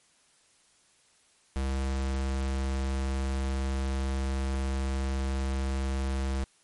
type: tone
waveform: square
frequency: 66.9 Hz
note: C2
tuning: 39 cents sharp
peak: -28 dBFS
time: 1.56-6.44 s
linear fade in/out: 0 ms
effects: white hiss -64 dBFS RMS until 6.63 s + MP3 48 kbps